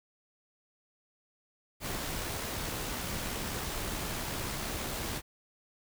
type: noise with amplitude modulation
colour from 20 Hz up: pink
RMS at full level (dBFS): -35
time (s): 1.8-5.22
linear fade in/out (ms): 50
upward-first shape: sine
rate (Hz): 69.4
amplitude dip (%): 25
effects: none